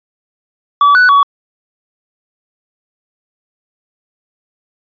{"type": "tone with pitch steps", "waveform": "triangle", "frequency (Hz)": [1147, 1486, 1129], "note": ["D6", "F#6", "C#6"], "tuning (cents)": [-41, 7, 31], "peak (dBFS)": -3, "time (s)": [0.81, 1.23], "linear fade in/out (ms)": 2, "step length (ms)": 140, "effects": ["resampled to 11025 Hz"]}